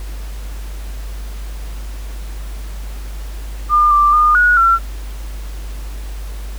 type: tone with pitch steps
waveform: sine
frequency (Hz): 1204 / 1179 / 1216 / 1455 / 1356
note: D6 / D6 / D#6 / F#6 / E6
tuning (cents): +43 / +6 / -40 / -29 / +49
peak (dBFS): -8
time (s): 3.69-4.79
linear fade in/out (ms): 50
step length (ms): 220
effects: added 50 Hz sine -24 dBFS peak until 6.58 s + pink hiss -39 dBFS RMS until 6.58 s